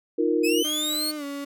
sine chord, Eb suspended second, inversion none, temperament equal, 311.1 / 349.2 / 466.2 Hz, Eb4 / F4 / Bb4, 0 / 0 / 0 cents, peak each -24 dBFS, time 0.18-0.63 s, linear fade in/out 10 ms
sawtooth linear sweep, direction up, 2489 to 4439 Hz, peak -22 dBFS, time 0.43-1.12 s, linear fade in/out 20 ms
35% pulse tone with pitch glide, 304.2 to 282.2 Hz, D#4 to C#4, -39 to +31 cents, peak -29 dBFS, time 0.64-1.45 s, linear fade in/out 10 ms, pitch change -130 cents, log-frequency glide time 1.16-1.24 s
effects none

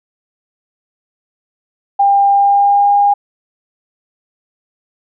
sine tone with pitch glide, 799 to 811.1 Hz, G5 to G#5, +33 to -41 cents, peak -7 dBFS, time 1.99-3.14 s, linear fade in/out 10 ms, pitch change +26 cents, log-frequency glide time 2.3-2.93 s, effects none

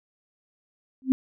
sine tone with exponential growth, 261.6 Hz, C4, in tune, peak -12 dBFS, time 1.02-1.12 s, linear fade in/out 0 ms, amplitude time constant 20 ms, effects none

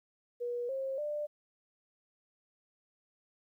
sine tone with pitch steps, 482.7 / 535.6 / 594.3 Hz, B4 / C5 / D5, -40 / +40 / +20 cents, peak -33 dBFS, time 0.4-1.27 s, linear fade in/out 20 ms, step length 290 ms, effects 12-bit

